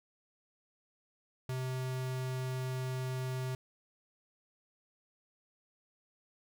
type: tone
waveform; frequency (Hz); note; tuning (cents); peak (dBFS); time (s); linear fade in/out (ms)
square; 129.2; C3; -21; -35; 1.49-3.55; 2
effects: none